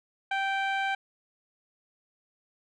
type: tone with low-pass filter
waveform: 15% pulse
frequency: 781 Hz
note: G5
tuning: 7 cents flat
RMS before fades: -29 dBFS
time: 0.31-0.95 s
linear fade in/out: 5 ms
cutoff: 2500 Hz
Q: 0.65
effects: none